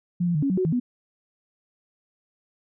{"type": "tone with pitch steps", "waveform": "sine", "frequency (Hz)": [175.6, 172.7, 150.5, 276.8, 186.5, 371.1, 161.3, 246.1], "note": ["F3", "F3", "D3", "C#4", "F#3", "F#4", "E3", "B3"], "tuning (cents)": [10, -19, 43, -2, 14, 5, -37, -6], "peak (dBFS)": -20, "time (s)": [0.2, 0.8], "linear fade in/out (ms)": 10, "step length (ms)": 75, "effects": []}